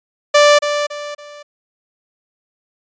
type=tone with echo; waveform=sawtooth; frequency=587 Hz; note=D5; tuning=1 cent flat; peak=-3 dBFS; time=0.34-0.59 s; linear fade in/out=10 ms; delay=280 ms; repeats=3; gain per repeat=-9 dB; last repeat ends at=1.43 s; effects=resampled to 16000 Hz